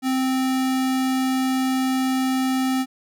square tone, 261 Hz, C4, 4 cents flat, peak -20 dBFS, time 0.02-2.86 s, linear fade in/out 50 ms, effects none

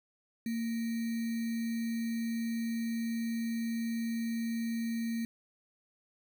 sine tone with sample-and-hold, 229.3 Hz, A#3, 28 cents flat, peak -31 dBFS, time 0.46-5.25 s, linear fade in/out 2 ms, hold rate 2100 Hz, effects none

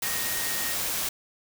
sine tone in noise, 1864.7 Hz, A#6, in tune, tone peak -36 dBFS, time 0.03-0.74 s, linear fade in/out 5 ms, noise white, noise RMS -29 dBFS, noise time 0.02-1.09 s, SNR -10 dB, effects none

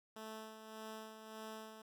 10% pulse tone with tremolo, 219 Hz, A3, 8 cents flat, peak -38 dBFS, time 0.16-1.82 s, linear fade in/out 5 ms, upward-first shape sine, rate 1.7 Hz, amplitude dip 55%, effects none

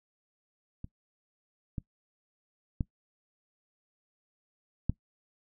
clicks, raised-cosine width 5 ms, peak -27 / -22 / -17 / -14 dBFS, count 4, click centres 0.844 / 1.782 / 2.808 / 4.896 s, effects noise-tail reverb RT60 0.1 s tail -21 dB re dry

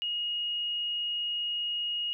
sine tone, 2875 Hz, F7, 50 cents sharp, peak -29 dBFS, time 0.02-2.13 s, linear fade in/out 0 ms, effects none

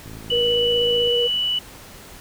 click train, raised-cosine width 3 ms, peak -26 dBFS, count 56, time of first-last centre 0.06-1.075 s, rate 54.2 Hz
sine tone, 2960 Hz, F#7, in tune, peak -19 dBFS, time 0.3-1.59 s, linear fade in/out 5 ms
sine tone with vibrato, 478.3 Hz, A#4, 44 cents sharp, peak -19 dBFS, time 0.31-1.28 s, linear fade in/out 20 ms, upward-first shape sine, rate 16 Hz, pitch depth 13 cents each way
effects pink hiss -42 dBFS RMS until 2.2 s

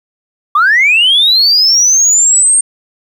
sine linear sweep, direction up, 1133 to 8720 Hz, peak -4 dBFS, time 0.55-2.61 s, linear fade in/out 5 ms, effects tanh soft clip ceiling -2 dBFS + 7-bit

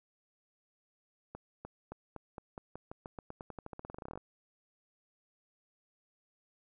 accelerating click train, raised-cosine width 1 ms, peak -29 dBFS, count 28, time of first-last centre 1.35-4.176 s, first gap 300 ms, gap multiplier 0.9, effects none

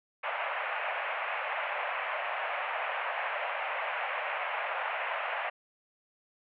pink band-pass noise, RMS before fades -34 dBFS, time 0.23-5.5 s, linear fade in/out 10 ms, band 580 to 2700 Hz, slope 48 dB/octave, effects none

